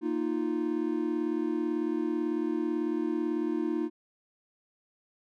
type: chord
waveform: triangle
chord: Bb suspended fourth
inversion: none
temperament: equal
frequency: 233.1 / 311.1 / 349.2 Hz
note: Bb3 / Eb4 / F4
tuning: 0 / 0 / 0 cents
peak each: -33 / -28 / -30 dBFS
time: 0.01-3.9 s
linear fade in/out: 50 ms
effects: none